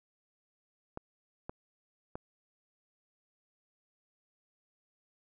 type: clicks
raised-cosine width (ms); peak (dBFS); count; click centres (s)
1; -25; 3; 0.974 / 1.495 / 2.155
effects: none